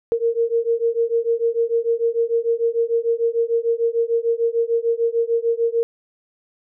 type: beating tone pair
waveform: sine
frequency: 460 / 466.7 Hz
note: A#4 / A#4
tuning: -23 / +2 cents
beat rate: 6.7 Hz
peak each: -20 dBFS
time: 0.12-5.83 s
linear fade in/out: 0 ms
effects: none